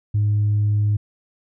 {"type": "tone", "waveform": "sine", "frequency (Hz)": 104.3, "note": "G#2", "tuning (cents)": 8, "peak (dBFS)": -14, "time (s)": [0.14, 0.97], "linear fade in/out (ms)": 10, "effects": ["tanh soft clip ceiling -13 dBFS"]}